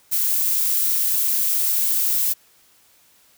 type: noise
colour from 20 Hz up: violet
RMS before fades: -20 dBFS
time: 0.11-2.34 s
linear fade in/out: 20 ms
effects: white hiss -56 dBFS RMS until 3.37 s